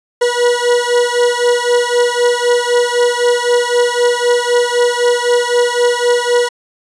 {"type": "beating tone pair", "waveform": "40% pulse", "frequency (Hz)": [482.4, 486.3], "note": ["B4", "B4"], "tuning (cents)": [-41, -27], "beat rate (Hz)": 3.9, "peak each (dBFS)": -13, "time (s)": [0.21, 6.49], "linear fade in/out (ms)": 10, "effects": ["resampled to 22050 Hz"]}